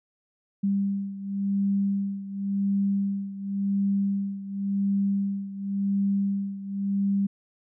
sine beating tone pair, 197.9 / 198.82 Hz, G3 / G3, +17 / +25 cents, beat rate 0.92 Hz, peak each -25 / -29 dBFS, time 0.63-7.27 s, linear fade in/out 10 ms, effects none

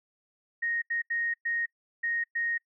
sine tone bursts at uneven times, 1864.7 Hz, A#6, in tune, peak -27 dBFS, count 6, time 0.62-0.82 / 0.9-1.02 / 1.1-1.34 / 1.45-1.66 / 2.03-2.24 / 2.35-2.58 s, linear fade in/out 10 ms, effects noise-tail reverb RT60 0.1 s tail -24 dB re dry

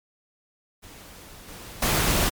pink noise with level steps, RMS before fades -45 / -41 / -22 dBFS, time 0.82-2.3 s, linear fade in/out 20 ms, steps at 1.48 / 1.82 s, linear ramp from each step 5 ms, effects MP3 96 kbps

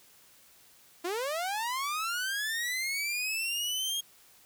sawtooth linear sweep, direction up, 329.6 to 3270 Hz, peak -27 dBFS, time 1.04-4.01 s, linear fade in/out 10 ms, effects white hiss -59 dBFS RMS until 4.45 s

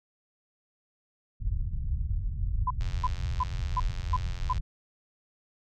pink low-pass noise, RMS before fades -30 dBFS, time 1.4-4.61 s, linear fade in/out 5 ms, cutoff 110 Hz, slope 24 dB/octave
sine tone bursts, 1007 Hz, B5, 33 cents sharp, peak -24 dBFS, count 6, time 2.67-4.53 s, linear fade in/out 5 ms, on 35 ms, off 330 ms
click train, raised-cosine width 0.2 ms, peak -27 dBFS, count 159, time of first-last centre 2.81-4.579 s, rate 89.3 Hz
effects none

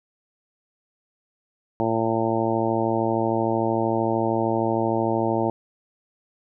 harmonic tone, 113.1 Hz, A2, 48 cents sharp, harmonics 1 / 2 / 3 / 4 / 5 / 6 / 7 / 8, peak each -30 / -28 / -25 / -30 / -28 / -29 / -30 / -29 dBFS, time 1.8-5.5 s, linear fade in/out 0 ms, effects none

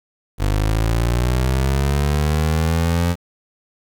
25% pulse linear sweep, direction up, 49 to 87.6 Hz, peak -12 dBFS, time 0.38-3.16 s, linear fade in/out 50 ms, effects 7-bit

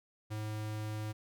square tone, 107.4 Hz, A2, 41 cents flat, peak -37 dBFS, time 0.3-1.13 s, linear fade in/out 20 ms, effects none

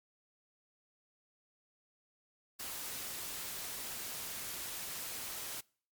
white noise, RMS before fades -42 dBFS, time 2.59-5.61 s, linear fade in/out 10 ms, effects noise-tail reverb RT60 0.5 s tail -26 dB re dry + MP3 96 kbps

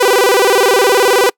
sawtooth tone with vibrato, 439.9 Hz, A4, in tune, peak -4 dBFS, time 0-1.3 s, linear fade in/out 10 ms, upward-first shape square, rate 19 Hz, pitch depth 210 cents each way, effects noise-tail reverb RT60 0.1 s tail -26 dB re dry

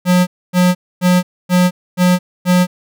square tone bursts, 180.2 Hz, F#3, 45 cents flat, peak -9 dBFS, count 6, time 0.05-2.67 s, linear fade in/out 50 ms, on 220 ms, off 260 ms, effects none

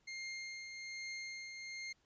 sawtooth tone with tremolo, 2120 Hz, C7, 22 cents sharp, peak -38 dBFS, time 0.07-1.93 s, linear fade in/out 10 ms, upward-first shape triangle, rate 1.2 Hz, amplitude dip 45%, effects pink hiss -75 dBFS RMS until 2.05 s + resampled to 16000 Hz

